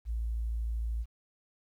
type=tone; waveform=sine; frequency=56.6 Hz; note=A1; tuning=50 cents sharp; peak=-30 dBFS; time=0.05-1.06 s; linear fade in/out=50 ms; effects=11-bit